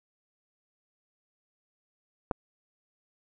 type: clicks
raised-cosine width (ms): 1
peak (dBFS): -13 / -26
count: 2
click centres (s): 2.312 / 2.316
effects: none